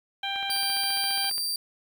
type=harmonic tone; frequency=790 Hz; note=G5; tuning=13 cents sharp; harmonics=1 / 2 / 3 / 4 / 5; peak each=-33 / -36 / -36 / -32 / -37 dBFS; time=0.23-1.3 s; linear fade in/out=5 ms
type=click train; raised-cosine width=0.3 ms; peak=-25 dBFS; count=16; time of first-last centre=0.36-1.38 s; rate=14.7 Hz
type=tone; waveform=sawtooth; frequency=4684 Hz; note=D8; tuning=5 cents flat; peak=-24 dBFS; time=0.5-1.56 s; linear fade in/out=2 ms
effects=9-bit